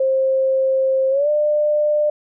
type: tone with pitch glide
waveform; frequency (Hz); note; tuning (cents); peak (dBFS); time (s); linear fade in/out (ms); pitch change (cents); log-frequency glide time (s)
sine; 530 to 598.4; C5 to D5; +22 to +32; -14; 0-2.1; 5; +210; 1.1-1.29
effects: none